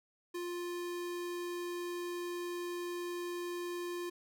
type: tone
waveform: square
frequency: 350.6 Hz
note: F4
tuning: 7 cents sharp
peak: -38 dBFS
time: 0.34-4.1 s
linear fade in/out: 10 ms
effects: none